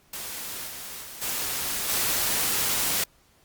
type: noise with level steps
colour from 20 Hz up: white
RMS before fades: -35 / -38 / -41 / -29 / -25 dBFS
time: 0.13-3.04 s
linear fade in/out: 5 ms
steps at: 0.67 / 1.02 / 1.21 / 1.88 s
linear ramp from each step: 20 ms
effects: pink hiss -61 dBFS RMS until 3.44 s + Opus 48 kbps